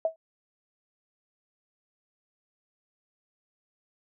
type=tone with exponential decay; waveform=sine; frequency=647 Hz; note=E5; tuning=32 cents flat; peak=-19 dBFS; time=0.05-0.16 s; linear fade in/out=2 ms; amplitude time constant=22 ms; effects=none